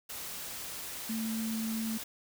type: tone in noise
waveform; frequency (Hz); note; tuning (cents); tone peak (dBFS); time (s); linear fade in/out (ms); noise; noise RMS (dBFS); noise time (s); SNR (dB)
sine; 222.9; A3; +23; -32; 1.09-1.98; 10; white; -41; 0.09-2.04; +6
effects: none